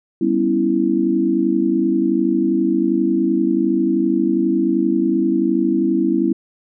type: chord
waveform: sine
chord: C# half-diminished seventh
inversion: second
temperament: equal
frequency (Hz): 196 / 246.9 / 277.2 / 329.6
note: G3 / B3 / C#4 / E4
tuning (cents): 0 / 0 / 0 / 0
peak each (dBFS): -22 / -21 / -21 / -17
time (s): 0.21-6.33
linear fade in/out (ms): 5
effects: none